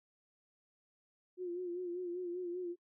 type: tone with vibrato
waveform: sine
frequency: 355.5 Hz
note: F4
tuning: 31 cents sharp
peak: -37 dBFS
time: 1.37-2.76 s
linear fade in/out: 50 ms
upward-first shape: sine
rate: 5.1 Hz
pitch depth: 54 cents each way
effects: noise-tail reverb RT60 0.1 s tail -26 dB re dry